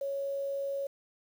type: tone with quantisation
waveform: sine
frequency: 554.4 Hz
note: C#5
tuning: in tune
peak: -31 dBFS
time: 0.01-0.87 s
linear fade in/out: 5 ms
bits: 9
effects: none